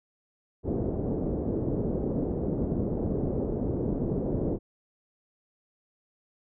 white low-pass noise, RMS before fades -29 dBFS, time 0.63-4.59 s, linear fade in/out 50 ms, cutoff 440 Hz, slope 24 dB/octave, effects none

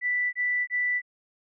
sine tone bursts, 1975.5 Hz, B6, in tune, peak -23 dBFS, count 3, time 0.01-1.018 s, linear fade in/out 50 ms, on 320 ms, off 24 ms, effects none

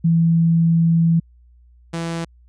sine / sawtooth tone pair in turn, 165.9 / 166.73 Hz, E3 / E3, +11 / +20 cents, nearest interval unison, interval 9 cents, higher second, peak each -12 / -19 dBFS, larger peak first, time 0.04-1.2 / 1.93-2.25 s, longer first, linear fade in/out 10 ms, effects added 60 Hz sine -47 dBFS peak until 2.48 s + resampled to 22050 Hz

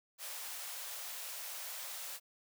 white high-pass noise, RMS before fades -44 dBFS, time 0.18-2.2 s, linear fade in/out 50 ms, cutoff 500 Hz, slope 48 dB/octave, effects none

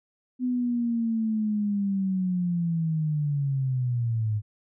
sine linear sweep, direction down, 253.1 to 103.83 Hz, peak -23 dBFS, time 0.39-4.42 s, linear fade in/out 50 ms, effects none

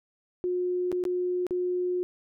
sine tone with dropouts, 360 Hz, F#4, 47 cents flat, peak -25 dBFS, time 0.44-2.03 s, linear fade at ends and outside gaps 0 ms, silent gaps 0.917-0.926 / 1.039-1.052 / 1.467-1.508 s, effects none

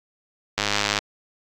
click train, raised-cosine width 0.2 ms, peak -4 dBFS, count 43, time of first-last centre 0.58-0.988 s, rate 103 Hz, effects AAC 64 kbps

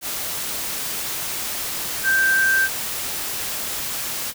sine tone in noise, 1568 Hz, G6, in tune, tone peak -15 dBFS, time 2.03-2.69 s, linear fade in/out 50 ms, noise white, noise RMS -27 dBFS, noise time 0.01-4.34 s, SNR +9 dB, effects none

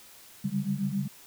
sine tone cluster, 138.2 / 145.1 / 193.8 / 201.3 Hz, C#3 / D3 / G3 / G3, -5 / -21 / -20 / +46 cents, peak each -37 / -35 / -31 / -31 dBFS, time 0.44-1.08 s, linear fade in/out 10 ms, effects white hiss -52 dBFS RMS until 1.26 s

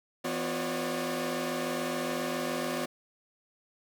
sawtooth tone cluster, 166.8 / 251.4 / 359.8 / 550 / 597 Hz, E3 / B3 / F#4 / C#5 / D5, +21 / +31 / -48 / -14 / +28 cents, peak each -38 / -31 / -33 / -33 / -34 dBFS, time 0.24-2.86 s, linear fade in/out 10 ms, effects none

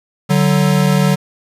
square tone pair together, 146.83 / 187.66 Hz, D3 / F#3, 0 / +25 cents, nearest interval major third, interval 425 cents, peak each -14 dBFS, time 0.29-1.16 s, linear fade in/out 20 ms, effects resampled to 32000 Hz + 7-bit

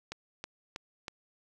click train, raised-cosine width 0.2 ms, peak -21 dBFS, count 4, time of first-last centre 0.12-1.082 s, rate 3.12 Hz, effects none

